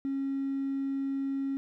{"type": "tone with hard clipping", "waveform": "triangle", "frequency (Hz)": 273.1, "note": "C#4", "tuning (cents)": -26, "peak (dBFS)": -29, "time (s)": [0.05, 1.57], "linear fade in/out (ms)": 0, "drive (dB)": 3, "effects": []}